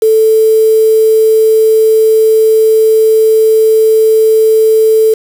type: tone with quantisation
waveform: sine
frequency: 440 Hz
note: A4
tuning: in tune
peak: -4 dBFS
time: 0.02-5.14 s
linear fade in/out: 5 ms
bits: 4
effects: none